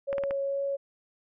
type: tone with vibrato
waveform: sine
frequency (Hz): 554.4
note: C#5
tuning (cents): 0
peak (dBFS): -27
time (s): 0.07-0.77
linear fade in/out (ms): 20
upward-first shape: triangle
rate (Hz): 2.2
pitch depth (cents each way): 8
type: clicks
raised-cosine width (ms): 0.5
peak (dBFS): -21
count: 4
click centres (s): 0.129 / 0.182 / 0.237 / 0.309
effects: none